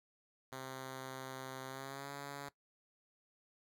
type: tone with pitch glide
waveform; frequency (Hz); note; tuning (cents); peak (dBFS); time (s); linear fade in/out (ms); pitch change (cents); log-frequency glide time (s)
5% pulse; 131.7 to 141.15; C3 to C#3; +12 to +32; -33; 0.52-2.49; 2; +120; 1.67-2.12
effects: noise-tail reverb RT60 0.1 s tail -18 dB re dry